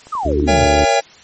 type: click train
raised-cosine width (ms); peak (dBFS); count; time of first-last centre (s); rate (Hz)
1; -25; 8; 0.07-0.644; 12.2
type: exponential sweep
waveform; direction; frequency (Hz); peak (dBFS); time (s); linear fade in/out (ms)
sine; down; 1318.5 to 101.1; -18; 0.12-0.66; 10
type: harmonic tone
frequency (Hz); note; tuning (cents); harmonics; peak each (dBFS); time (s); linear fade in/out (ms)
73.42; D2; 0; 1 / 2 / 3 / 4 / 5 / 6; -18 / -28 / -28 / -21 / -23 / -28; 0.25-0.85; 5
type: chord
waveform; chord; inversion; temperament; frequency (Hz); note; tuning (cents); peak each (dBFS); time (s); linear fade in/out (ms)
square; A# diminished seventh; none; just; 466.2 / 559.4 / 671.3 / 805.5; A#4 / C#5 / E5 / G5; 0 / +16 / +31 / +47; -21 / -18 / -19 / -16; 0.47-1.01; 20
effects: white hiss -43 dBFS RMS until 1.23 s + MP3 32 kbps